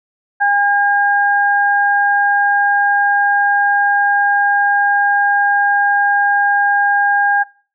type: tone pair together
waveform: sine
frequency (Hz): 811 / 1617.4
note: G#5 / G#6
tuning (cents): -41 / -46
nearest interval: octave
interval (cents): 1195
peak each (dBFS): -13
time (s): 0.4-7.44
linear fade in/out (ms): 20
effects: noise-tail reverb RT60 0.4 s tail -23 dB re dry